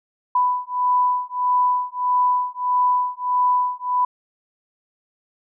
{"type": "beating tone pair", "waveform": "sine", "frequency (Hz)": [993, 994.6], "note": ["B5", "B5"], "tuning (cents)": [9, 12], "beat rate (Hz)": 1.6, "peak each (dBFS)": -20, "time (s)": [0.35, 4.05], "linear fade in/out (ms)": 5, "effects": []}